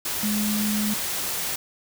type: tone in noise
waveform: sine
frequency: 210.3 Hz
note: G#3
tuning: 22 cents sharp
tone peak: -23 dBFS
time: 0.23-0.94 s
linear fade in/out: 5 ms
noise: white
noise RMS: -28 dBFS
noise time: 0.05-1.56 s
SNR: +2 dB
effects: none